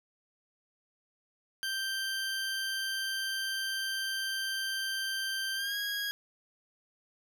20% pulse tone with pitch glide, 1568 to 1644.1 Hz, G6 to G#6, 0 to -18 cents, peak -27 dBFS, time 1.63-6.11 s, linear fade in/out 0 ms, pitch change +82 cents, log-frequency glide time 5.55-5.76 s, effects none

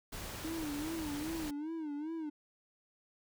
pink noise, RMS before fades -44 dBFS, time 0.12-1.51 s, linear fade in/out 10 ms
triangle tone with vibrato, 308 Hz, D#4, 17 cents flat, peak -35 dBFS, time 0.44-2.3 s, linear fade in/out 10 ms, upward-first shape sine, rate 2.5 Hz, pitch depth 120 cents each way
effects none

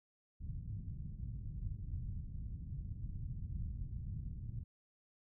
white low-pass noise, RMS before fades -43 dBFS, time 0.4-4.64 s, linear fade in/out 20 ms, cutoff 130 Hz, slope 24 dB/octave, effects none

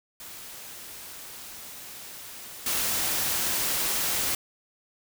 white noise with level steps, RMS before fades -42 / -27 dBFS, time 0.2-4.35 s, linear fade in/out 2 ms, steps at 2.66 s, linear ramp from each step 5 ms, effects none

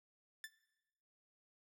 sawtooth tone with exponential decay, 1760 Hz, A6, in tune, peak -38 dBFS, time 0.44-0.52 s, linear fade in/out 1 ms, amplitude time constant 16 ms, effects noise-tail reverb RT60 1.0 s tail -18 dB re dry

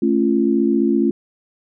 sine chord, A augmented, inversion none, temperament just, 220 / 275 / 343.8 Hz, A3 / C#4 / E#4, 0 / -14 / -27 cents, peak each -18 dBFS, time 0.02-1.11 s, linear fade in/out 5 ms, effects none

